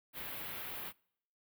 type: band-stop noise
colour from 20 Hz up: white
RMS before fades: -43 dBFS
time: 0.13-0.93 s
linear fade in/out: 50 ms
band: 3400 to 13000 Hz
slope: 24 dB/octave
effects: noise-tail reverb RT60 0.7 s tail -26 dB re dry